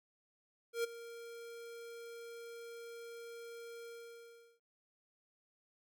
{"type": "tone with ADSR envelope", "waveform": "square", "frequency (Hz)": 466.2, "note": "A#4", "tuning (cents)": 0, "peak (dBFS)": -32, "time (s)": [0.73, 4.6], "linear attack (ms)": 110, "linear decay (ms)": 14, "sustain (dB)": -16, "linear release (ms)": 740, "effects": []}